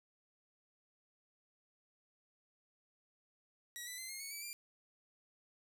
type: tone with pitch steps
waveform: 10% pulse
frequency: 1920 / 1990 / 2063 / 2138 / 2216 / 2297 / 2380 Hz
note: B6 / B6 / C7 / C7 / C#7 / D7 / D7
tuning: -49 / +13 / -25 / +37 / -1 / -39 / +22 cents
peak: -35 dBFS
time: 3.76-4.53 s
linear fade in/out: 0 ms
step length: 110 ms
effects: none